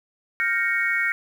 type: chord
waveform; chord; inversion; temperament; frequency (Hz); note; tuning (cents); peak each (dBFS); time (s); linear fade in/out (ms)
sine; G half-diminished seventh; third; equal; 1396.9 / 1568 / 1864.7 / 2217; F6 / G6 / Bb6 / Db7; 0 / 0 / 0 / 0; -28 / -29 / -24 / -24; 0.4-1.12; 0
effects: 8-bit